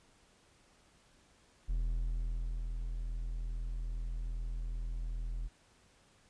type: tone with ADSR envelope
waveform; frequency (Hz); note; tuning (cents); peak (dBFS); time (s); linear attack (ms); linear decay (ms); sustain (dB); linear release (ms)
triangle; 41.2; E1; 0; -28; 1.68-5.49; 20; 950; -5; 29
effects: pink hiss -66 dBFS RMS until 6.29 s + resampled to 22050 Hz